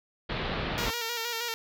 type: low-pass noise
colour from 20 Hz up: pink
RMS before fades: -32 dBFS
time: 0.29-0.91 s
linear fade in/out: 10 ms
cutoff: 4200 Hz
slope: 48 dB/octave
type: tone with vibrato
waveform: 5% pulse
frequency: 465.2 Hz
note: A#4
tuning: 4 cents flat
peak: -19 dBFS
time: 0.78-1.54 s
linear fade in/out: 0 ms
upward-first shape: square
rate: 6.4 Hz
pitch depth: 41 cents each way
effects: none